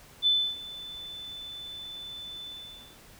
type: tone with ADSR envelope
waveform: sine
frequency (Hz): 3512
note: A7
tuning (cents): -4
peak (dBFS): -19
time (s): 0.22-2.99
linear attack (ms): 46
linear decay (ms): 290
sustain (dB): -19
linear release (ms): 520
effects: pink hiss -53 dBFS RMS until 3.19 s